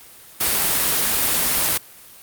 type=noise; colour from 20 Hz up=white; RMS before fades=-19 dBFS; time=0.4-1.78 s; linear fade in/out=10 ms; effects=white hiss -44 dBFS RMS until 2.22 s + Opus 32 kbps